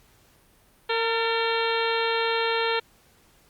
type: harmonic tone with a mistuned harmonic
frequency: 457.5 Hz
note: A#4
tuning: 32 cents flat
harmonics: 1 / 2 / 3 / 4 / 5 / 6 / 7 / 8 / 9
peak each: -26 / -29 / -31 / -32 / -33 / -34 / -34 / -35 / -36 dBFS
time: 0.89-2.8 s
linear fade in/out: 10 ms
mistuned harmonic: 4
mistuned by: -46 cents
effects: pink hiss -59 dBFS RMS until 3.49 s + Opus 48 kbps